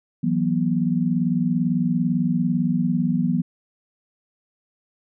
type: chord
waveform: sine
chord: E suspended second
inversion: none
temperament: equal with one note detuned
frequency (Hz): 164.81 / 185 / 242.7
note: E3 / F#3 / B3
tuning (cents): 0 / 0 / -30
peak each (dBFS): -23 / -23 / -22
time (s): 0.23-3.42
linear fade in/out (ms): 10
effects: none